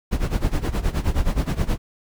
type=noise with tremolo; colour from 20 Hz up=brown; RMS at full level=-18 dBFS; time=0.11-1.78 s; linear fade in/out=20 ms; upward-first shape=sine; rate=9.5 Hz; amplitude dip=85%; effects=none